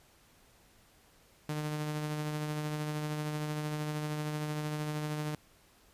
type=tone with tremolo; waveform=sawtooth; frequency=151.3 Hz; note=D#3; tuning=48 cents flat; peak=-28 dBFS; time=1.49-5.35 s; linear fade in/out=2 ms; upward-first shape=triangle; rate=13 Hz; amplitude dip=35%; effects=pink hiss -63 dBFS RMS until 5.93 s + resampled to 32000 Hz